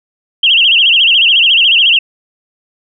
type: tone with vibrato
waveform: sine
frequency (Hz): 2960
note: F#7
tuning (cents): 0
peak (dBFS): -5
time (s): 0.43-1.99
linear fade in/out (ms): 5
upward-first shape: sine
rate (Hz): 14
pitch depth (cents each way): 180
effects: none